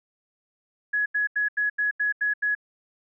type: tone bursts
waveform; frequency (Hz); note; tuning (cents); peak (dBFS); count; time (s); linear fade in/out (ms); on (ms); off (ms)
sine; 1682; G#6; +22; -21; 8; 0.93-2.551; 10; 130; 83
effects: none